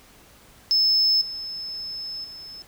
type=tone with level steps; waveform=sine; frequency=5230 Hz; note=E8; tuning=15 cents flat; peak=-15 / -30 / -37 dBFS; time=0.71-2.62 s; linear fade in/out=0 ms; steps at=1.21 / 2.24 s; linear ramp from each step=5 ms; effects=tanh soft clip ceiling -13 dBFS + pink hiss -52 dBFS RMS until 2.67 s